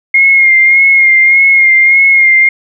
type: tone with vibrato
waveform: sine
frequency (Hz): 2138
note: C7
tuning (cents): +37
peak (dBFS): -3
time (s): 0.14-2.49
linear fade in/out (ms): 5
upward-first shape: sine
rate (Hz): 1.7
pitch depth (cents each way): 34
effects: none